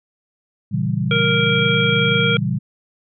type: chord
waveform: sine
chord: A# diminished seventh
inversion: none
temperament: equal with one note detuned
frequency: 116.54 / 138.59 / 164.81 / 195.21 Hz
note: A#2 / C#3 / E3 / G3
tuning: 0 / 0 / 0 / -7 cents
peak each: -23 dBFS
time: 0.71-2.59 s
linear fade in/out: 20 ms
type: harmonic tone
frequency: 466.2 Hz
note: A#4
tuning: in tune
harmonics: 1 / 3 / 5 / 7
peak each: -21 / -21 / -21 / -21 dBFS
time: 1.11-2.37 s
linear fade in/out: 2 ms
effects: none